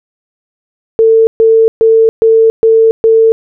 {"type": "tone bursts", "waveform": "sine", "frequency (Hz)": 448.4, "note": "A4", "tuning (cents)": 33, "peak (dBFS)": -3, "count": 6, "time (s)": [0.99, 3.32], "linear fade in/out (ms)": 0, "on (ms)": 280, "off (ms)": 130, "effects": []}